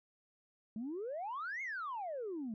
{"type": "exponential two-way sweep", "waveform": "sine", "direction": "up then down", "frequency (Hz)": [207.7, 2211, 207.7], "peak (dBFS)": -37, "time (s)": [0.76, 2.54], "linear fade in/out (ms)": 2, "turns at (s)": 1.62, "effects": ["tanh soft clip ceiling -35 dBFS"]}